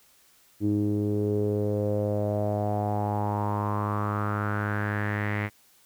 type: tone with low-pass filter sweep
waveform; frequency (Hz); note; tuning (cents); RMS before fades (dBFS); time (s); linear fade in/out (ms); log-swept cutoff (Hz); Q
sawtooth; 103.83; G#2; 0; -27; 0.6-5.5; 50; 310 to 2100; 5.4
effects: white hiss -60 dBFS RMS until 5.85 s